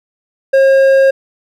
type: tone with hard clipping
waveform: sine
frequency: 539 Hz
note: C#5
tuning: 49 cents flat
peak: -7 dBFS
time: 0.53-1.11 s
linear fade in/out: 10 ms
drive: 6 dB
effects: none